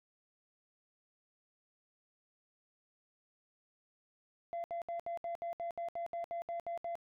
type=tone bursts; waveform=sine; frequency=683 Hz; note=F5; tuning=39 cents flat; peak=-34 dBFS; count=14; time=4.53-6.954 s; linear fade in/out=0 ms; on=110 ms; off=68 ms; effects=tanh soft clip ceiling -35 dBFS